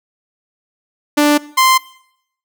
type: tone pair in turn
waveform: sawtooth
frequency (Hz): 294.4 / 1042.5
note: D4 / C6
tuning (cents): +4 / -7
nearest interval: octave + minor seventh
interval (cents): 2189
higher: second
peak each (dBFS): -5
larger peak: neither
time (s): 1.17-1.38 / 1.57-1.78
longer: neither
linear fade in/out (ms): 10
effects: noise-tail reverb RT60 0.7 s tail -20 dB re dry